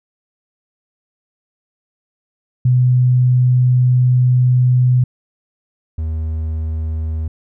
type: tone pair in turn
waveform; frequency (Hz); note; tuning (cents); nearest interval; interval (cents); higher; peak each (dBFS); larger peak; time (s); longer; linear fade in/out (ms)
sine / triangle; 125.6 / 79.27; B2 / D#2; +30 / +33; minor sixth; 797; first; -9 / -16; first; 2.65-5.04 / 5.98-7.28; first; 5
effects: none